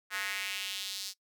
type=tone with high-pass filter sweep; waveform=square; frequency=98 Hz; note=G2; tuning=in tune; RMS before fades=-37 dBFS; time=0.1-1.14 s; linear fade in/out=50 ms; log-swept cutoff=1600 to 4900 Hz; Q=2.3; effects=noise-tail reverb RT60 0.1 s tail -19 dB re dry